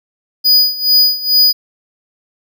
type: tone with tremolo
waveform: square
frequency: 4950 Hz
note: D#8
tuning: 10 cents flat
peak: -6 dBFS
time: 0.44-1.53 s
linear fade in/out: 20 ms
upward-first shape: sine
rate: 2.3 Hz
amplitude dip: 85%
effects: none